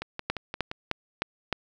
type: two click trains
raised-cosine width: 0.3 ms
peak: -17 / -10 dBFS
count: 5 / 5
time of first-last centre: 0.02-0.714 / 0.3-1.527 s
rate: 5.76 / 3.26 Hz
effects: none